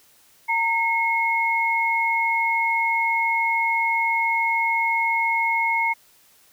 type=tone pair together; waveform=sine; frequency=920 / 2167 Hz; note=A#5 / C#7; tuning=-23 / -40 cents; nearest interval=octave + minor third; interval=1483 cents; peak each=-22 / -21 dBFS; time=0.48-5.94 s; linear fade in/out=20 ms; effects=white hiss -56 dBFS RMS until 6.52 s